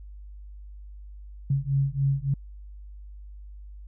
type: beating tone pair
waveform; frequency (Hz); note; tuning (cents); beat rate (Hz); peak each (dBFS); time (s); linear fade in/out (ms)
sine; 136.1 / 139.6; C#3 / C#3; -31 / +13; 3.5; -25; 1.5-2.34; 5
effects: added 50 Hz sine -40 dBFS peak until 3.87 s